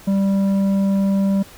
sine tone with tanh clipping, 196 Hz, G3, in tune, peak -16 dBFS, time 0.07-1.43 s, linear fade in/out 10 ms, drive 8 dB, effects pink hiss -43 dBFS RMS until 1.57 s

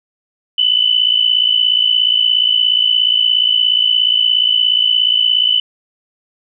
sine tone pair together, 2968 / 3025 Hz, F#7 / F#7, +5 / +38 cents, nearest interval unison, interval 33 cents, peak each -13 dBFS, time 0.58-5.6 s, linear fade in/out 5 ms, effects none

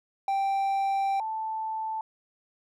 triangle / sine tone pair in turn, 784 / 880 Hz, G5 / A5, 0 / 0 cents, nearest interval major second, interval 200 cents, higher second, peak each -22 / -29 dBFS, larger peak first, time 0.28-1.2 / 1.2-2.01 s, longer first, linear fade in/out 2 ms, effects none

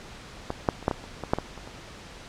clicks, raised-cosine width 1 ms, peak -14 / -6 / -26 / -7 / -12 / -29 / -18 / -6 / -14 / -27 / -27 dBFS, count 11, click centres 0.504 / 0.688 / 0.827 / 0.881 / 0.912 / 1.04 / 1.237 / 1.335 / 1.386 / 1.577 / 1.675 s, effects pink hiss -44 dBFS RMS until 2.28 s + low-pass 6000 Hz 12 dB/octave

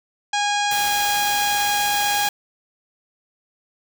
harmonic tone, 821 Hz, G#5, 20 cents flat, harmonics 1 / 2 / 3 / 4 / 5 / 6 / 7 / 8 / 9 / 10, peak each -21 / -26 / -29 / -28 / -32 / -35 / -33 / -36 / -36 / -42 dBFS, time 0.33-2.29 s, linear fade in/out 5 ms
white noise, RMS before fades -28 dBFS, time 0.71-2.29 s, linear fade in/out 2 ms
effects none

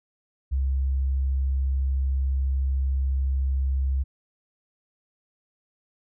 sine tone, 66.9 Hz, C2, 39 cents sharp, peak -21 dBFS, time 0.51-4.04 s, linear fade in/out 20 ms, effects none

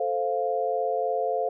sine chord, F major, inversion first, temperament equal, 440 / 523.3 / 698.5 Hz, A4 / C5 / F5, 0 / 0 / 0 cents, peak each -29 / -28 / -27 dBFS, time 0-1.49 s, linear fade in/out 5 ms, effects none

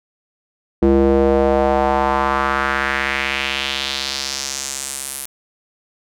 square tone with band-pass filter sweep, 68 Hz, C#2, 33 cents flat, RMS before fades -18 dBFS, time 0.82-5.26 s, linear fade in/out 5 ms, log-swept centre 340 to 11000 Hz, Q 2.3, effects none

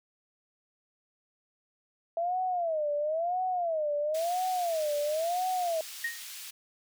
sine tone with vibrato, 659.3 Hz, E5, in tune, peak -27 dBFS, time 2.17-5.81 s, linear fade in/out 2 ms, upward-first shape sine, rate 0.98 Hz, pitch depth 210 cents each way
pink high-pass noise, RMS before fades -43 dBFS, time 4.14-6.51 s, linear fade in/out 10 ms, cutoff 2900 Hz, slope 12 dB/octave
sine tone with exponential decay, 1864.7 Hz, A#6, in tune, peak -26 dBFS, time 6.04-6.26 s, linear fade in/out 5 ms, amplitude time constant 46 ms
effects none

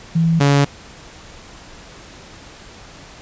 sine / sawtooth tone pair in turn, 164.81 / 141.59 Hz, E3 / C#3, 0 / +37 cents, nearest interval minor third, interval 263 cents, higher first, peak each -12 / -7 dBFS, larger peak second, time 0.15-0.4 / 0.4-0.65 s, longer neither, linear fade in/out 10 ms, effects pink hiss -40 dBFS RMS until 3.21 s + resampled to 16000 Hz

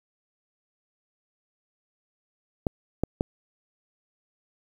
clicks, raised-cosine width 2 ms, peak -10 dBFS, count 3, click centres 2.668 / 3.036 / 3.209 s, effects 8-bit

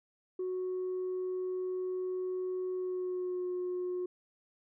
sine tone with pitch glide, 368.7 to 361.3 Hz, F#4 to F#4, -6 to -41 cents, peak -31 dBFS, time 0.39-4.06 s, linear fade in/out 5 ms, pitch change -35 cents, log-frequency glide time 2.73-3.48 s, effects tanh soft clip ceiling -30 dBFS

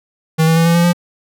square tone with pitch steps, 159.9 / 162.7 / 165.54 / 168.43 / 171.38 / 174.37 Hz, D#3 / E3 / E3 / E3 / F3 / F3, +48 / -22 / +8 / +38 / -32 / -2 cents, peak -10 dBFS, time 0.38-0.932 s, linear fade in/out 20 ms, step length 92 ms, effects none

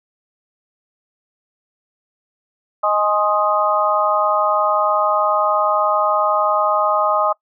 harmonic tone with a mistuned harmonic, 207.7 Hz, G#3, in tune, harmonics 3 / 4 / 5 / 6, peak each -19 / -21 / -21 / -18 dBFS, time 2.83-7.33 s, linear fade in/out 10 ms, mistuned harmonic 5, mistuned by +31 cents, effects noise-tail reverb RT60 0.1 s tail -23 dB re dry

